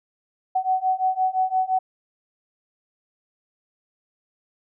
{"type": "beating tone pair", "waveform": "sine", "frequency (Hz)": [747, 752.8], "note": ["F#5", "F#5"], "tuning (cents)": [16, 30], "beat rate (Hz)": 5.8, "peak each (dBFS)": [-23, -22], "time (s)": [0.55, 1.79], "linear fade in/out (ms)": 10, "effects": []}